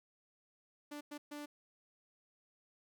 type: tone bursts at uneven times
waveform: sawtooth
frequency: 293.7 Hz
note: D4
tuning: in tune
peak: -40 dBFS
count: 3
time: 0.91-1.01 / 1.11-1.18 / 1.31-1.46 s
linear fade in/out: 10 ms
effects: none